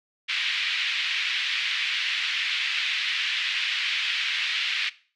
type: band-pass noise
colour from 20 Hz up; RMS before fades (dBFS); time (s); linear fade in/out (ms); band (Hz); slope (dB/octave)
pink; -27; 0.28-4.9; 20; 2100 to 3600; 24
effects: noise-tail reverb RT60 0.4 s tail -18 dB re dry